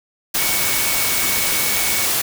sine tone in noise, 2234 Hz, C#7, 13 cents sharp, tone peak -26 dBFS, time 0.38-2.06 s, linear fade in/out 10 ms, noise white, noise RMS -19 dBFS, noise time 0.34-2.22 s, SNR -10 dB, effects none

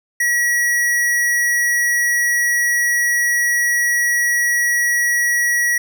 square tone, 1920 Hz, B6, 49 cents flat, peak -15 dBFS, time 0.2-5.78 s, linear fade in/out 5 ms, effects none

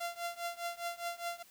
sawtooth tone with tremolo, 689 Hz, F5, 24 cents flat, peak -30 dBFS, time 0-1.43 s, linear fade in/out 10 ms, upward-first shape triangle, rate 4.9 Hz, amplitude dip 95%, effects white hiss -61 dBFS RMS until 1.5 s

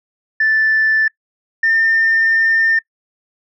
sine tone pair in turn, 1760 / 1805.3 Hz, A6 / A6, 0 / +44 cents, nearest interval unison, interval 44 cents, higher second, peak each -10 dBFS, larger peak neither, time 0.4-1.08 / 1.63-2.79 s, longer second, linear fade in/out 5 ms, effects noise-tail reverb RT60 0.1 s tail -24 dB re dry + tanh soft clip ceiling -7 dBFS

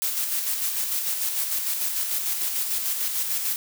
blue noise with tremolo, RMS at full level -25 dBFS, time 0.02-3.56 s, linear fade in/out 0 ms, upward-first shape square, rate 6.7 Hz, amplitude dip 35%, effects none

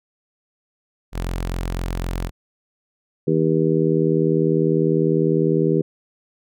sawtooth tone, 43.89 Hz, F1, 9 cents sharp, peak -19 dBFS, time 1.12-2.31 s, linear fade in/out 50 ms
harmonic tone, 80 Hz, D#2, 49 cents sharp, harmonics 2 / 3 / 4 / 5 / 6, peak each -20 / -25 / -22 / -20 / -24 dBFS, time 3.27-5.82 s, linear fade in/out 10 ms
effects none

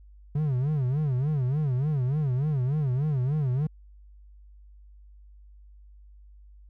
triangle tone with vibrato, 138.59 Hz, C#3, in tune, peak -21 dBFS, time 0.35-3.67 s, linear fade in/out 5 ms, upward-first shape sine, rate 3.4 Hz, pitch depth 200 cents each way, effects added 50 Hz sine -48 dBFS peak until 6.69 s

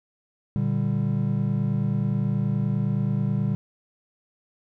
triangle chord, G minor, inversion first, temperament just, 117.6 / 147 / 196 Hz, Bb2 / D3 / G3, +16 / +2 / 0 cents, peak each -24 dBFS, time 0.56-3.55 s, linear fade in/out 0 ms, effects none

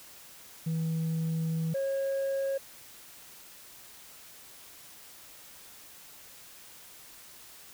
sine tone pair in turn, 162.1 / 545.2 Hz, E3 / C#5, -29 / -29 cents, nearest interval octave + major sixth, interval 2100 cents, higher second, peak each -25 dBFS, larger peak neither, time 0.66-1.74 / 1.74-2.58 s, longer first, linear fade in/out 10 ms, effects tanh soft clip ceiling -27 dBFS + white hiss -51 dBFS RMS until 7.73 s

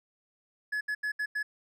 triangle tone bursts at uneven times, 1700 Hz, G#6, 40 cents sharp, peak -27 dBFS, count 5, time 0.72-0.81 / 0.88-0.95 / 1.03-1.12 / 1.19-1.26 / 1.35-1.43 s, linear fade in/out 10 ms, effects none

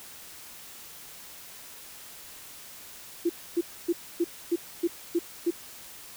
sine tone bursts, 342.5 Hz, F4, 34 cents flat, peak -21 dBFS, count 8, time 3.25-5.508 s, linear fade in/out 10 ms, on 46 ms, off 270 ms, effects white hiss -46 dBFS RMS until 6.16 s

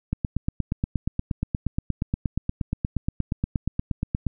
click train, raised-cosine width 5 ms, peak -11 dBFS, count 36, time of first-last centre 0.13-4.267 s, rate 8.46 Hz, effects none

